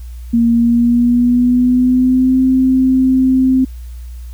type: tone with pitch glide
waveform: sine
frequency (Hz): 233.1 to 260.1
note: A#3 to C4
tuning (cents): 0 to -10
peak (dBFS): -8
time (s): 0.33-3.65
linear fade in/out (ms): 10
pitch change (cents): +190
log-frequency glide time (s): 0.52-2.41
effects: added 60 Hz sine -26 dBFS peak until 4.33 s + white hiss -49 dBFS RMS until 4.33 s